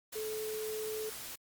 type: tone in noise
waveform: sine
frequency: 433.4 Hz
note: A4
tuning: 26 cents flat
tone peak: -36 dBFS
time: 0.15-1.1 s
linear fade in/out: 10 ms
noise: white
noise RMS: -44 dBFS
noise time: 0.12-1.36 s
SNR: +5 dB
effects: Opus 48 kbps